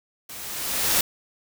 white noise with level ramp, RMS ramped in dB -39 to -19 dBFS, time 0.29-1.01 s, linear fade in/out 5 ms, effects none

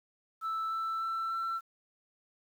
sine tone with pitch steps, 1318.5 / 1326.9 / 1335.4 / 1343.9 Hz, E6 / E6 / E6 / E6, 0 / +11 / +22 / +33 cents, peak -29 dBFS, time 0.41-1.61 s, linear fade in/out 50 ms, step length 300 ms, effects tanh soft clip ceiling -30 dBFS + 10-bit

